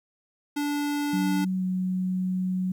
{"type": "tone", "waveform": "square", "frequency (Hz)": 290.7, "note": "D4", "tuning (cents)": -18, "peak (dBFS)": -26, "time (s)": [0.56, 1.45], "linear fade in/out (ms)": 10}
{"type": "tone with pitch glide", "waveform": "sine", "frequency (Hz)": [186.7, 184.88], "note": ["F#3", "F#3"], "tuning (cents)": [16, -1], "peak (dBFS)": -24, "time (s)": [1.13, 2.72], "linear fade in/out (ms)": 5, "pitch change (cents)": -17, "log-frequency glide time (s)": [1.58, 1.63]}
{"effects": ["10-bit"]}